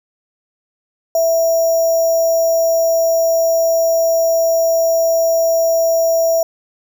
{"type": "tone with sample-and-hold", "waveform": "sine", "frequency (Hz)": 659.3, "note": "E5", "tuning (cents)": 0, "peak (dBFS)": -11, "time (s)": [1.15, 6.43], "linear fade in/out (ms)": 2, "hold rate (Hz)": 6300, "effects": []}